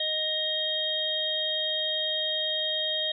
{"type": "harmonic tone with a mistuned harmonic", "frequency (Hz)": 622.3, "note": "D#5", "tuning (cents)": 0, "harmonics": [1, 3, 5, 6], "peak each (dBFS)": [-34, -38, -29, -30], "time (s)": [0, 3.12], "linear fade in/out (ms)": 5, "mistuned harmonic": 5, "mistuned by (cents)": 52, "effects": []}